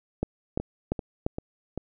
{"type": "two click trains", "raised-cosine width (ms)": 2, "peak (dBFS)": [-12, -18], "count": [4, 4], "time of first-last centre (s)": [[0.23, 1.264], [0.6, 1.776]], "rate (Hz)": [2.9, 2.55], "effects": []}